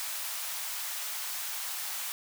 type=high-pass noise; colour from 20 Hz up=white; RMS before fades=-36 dBFS; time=0-2.12 s; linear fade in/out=0 ms; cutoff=700 Hz; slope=24 dB/octave; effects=none